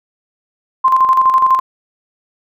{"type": "tone with tremolo", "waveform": "sine", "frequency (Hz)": 1046.5, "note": "C6", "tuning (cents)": 0, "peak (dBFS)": -6, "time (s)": [0.84, 1.6], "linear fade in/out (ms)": 10, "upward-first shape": "square", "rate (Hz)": 12, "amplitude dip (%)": 50, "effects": []}